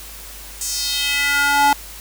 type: tone with high-pass filter sweep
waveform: square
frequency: 285.4 Hz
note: D4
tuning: 49 cents flat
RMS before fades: -18 dBFS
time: 0.61-1.73 s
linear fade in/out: 2 ms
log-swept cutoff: 7300 to 720 Hz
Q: 2.5
effects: added 50 Hz sine -39 dBFS peak until 2 s + white hiss -37 dBFS RMS until 2 s